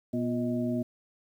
sine tone cluster, 120.2 / 243.4 / 354.1 / 625 Hz, B2 / B3 / F4 / D#5, -46 / -25 / +24 / +8 cents, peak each -36 / -28 / -36 / -36 dBFS, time 0.13-0.83 s, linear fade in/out 10 ms, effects 10-bit

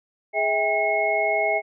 sine tone cluster, 419 / 648 / 799 / 2171 Hz, G#4 / E5 / G5 / C#7, +15 / -30 / +33 / -37 cents, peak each -28 / -23 / -26 / -24 dBFS, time 0.33-1.62 s, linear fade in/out 50 ms, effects none

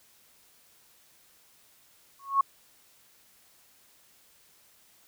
sine tone with exponential growth, 1100 Hz, C#6, 14 cents flat, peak -16 dBFS, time 2.19-2.41 s, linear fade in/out 5 ms, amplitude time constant 47 ms, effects white hiss -61 dBFS RMS until 5.07 s

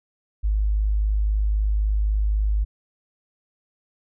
sine tone, 51.91 Hz, G#1, in tune, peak -18 dBFS, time 0.43-2.65 s, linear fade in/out 20 ms, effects none

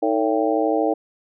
harmonic tone with a mistuned harmonic, 112.6 Hz, A2, 40 cents sharp, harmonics 3 / 4 / 5 / 6 / 7, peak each -22 / -23 / -24 / -25 / -25 dBFS, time 0.02-0.94 s, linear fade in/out 10 ms, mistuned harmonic 3, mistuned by -120 cents, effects none

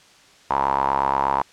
sawtooth tone with band-pass filter, 68.4 Hz, C#2, 23 cents flat, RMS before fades -21 dBFS, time 0.5-1.42 s, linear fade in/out 5 ms, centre 940 Hz, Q 7.8, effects white hiss -51 dBFS RMS until 1.52 s + low-pass 6000 Hz 12 dB/octave

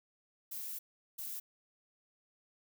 violet noise bursts at uneven times, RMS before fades -42 dBFS, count 2, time 0.51-0.79 / 1.18-1.4 s, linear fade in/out 10 ms, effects none

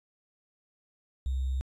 sine tone with sample-and-hold, 65.41 Hz, C2, in tune, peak -27 dBFS, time 1.26-1.61 s, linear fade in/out 0 ms, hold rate 3675 Hz, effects resampled to 24000 Hz

